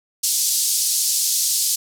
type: band-pass noise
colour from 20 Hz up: pink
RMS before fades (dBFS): -20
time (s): 0.23-1.76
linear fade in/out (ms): 10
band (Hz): 4800 to 13000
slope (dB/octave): 24
effects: none